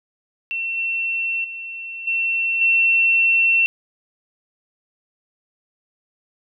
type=tone with level steps; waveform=sine; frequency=2705 Hz; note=E7; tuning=44 cents sharp; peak=-22 / -20 / -29 / -18 / -13 dBFS; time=0.51-3.66 s; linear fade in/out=0 ms; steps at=0.77 / 1.44 / 2.07 / 2.61 s; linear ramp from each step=5 ms; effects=none